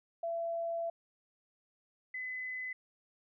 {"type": "tone pair in turn", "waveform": "sine", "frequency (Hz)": [672, 2018], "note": ["E5", "B6"], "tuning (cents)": [33, 37], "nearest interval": "octave + perfect fifth", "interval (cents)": 1904, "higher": "second", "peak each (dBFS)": [-33, -37], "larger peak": "first", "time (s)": [[0.23, 0.9], [2.14, 2.73]], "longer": "first", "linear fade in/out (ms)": 5, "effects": []}